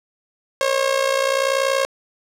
sawtooth tone with amplitude modulation, 541 Hz, C#5, 42 cents flat, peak -10 dBFS, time 0.61-1.85 s, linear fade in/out 0 ms, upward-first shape sine, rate 60.7 Hz, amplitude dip 70%, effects low-pass 9000 Hz 12 dB/octave + 8-bit

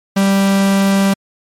45% pulse tone, 196 Hz, G3, in tune, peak -10 dBFS, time 0.16-1.14 s, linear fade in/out 10 ms, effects MP3 64 kbps

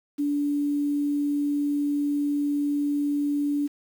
sine tone with quantisation, 289.2 Hz, D4, 27 cents flat, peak -22 dBFS, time 0.18-3.68 s, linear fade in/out 20 ms, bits 8, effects none

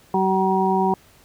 harmonic tone, 190 Hz, F#3, 46 cents sharp, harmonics 1 / 2 / 4 / 5, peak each -22 / -22 / -22 / -22 dBFS, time 0.14-0.94 s, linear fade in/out 2 ms, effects pink hiss -53 dBFS RMS until 1.24 s

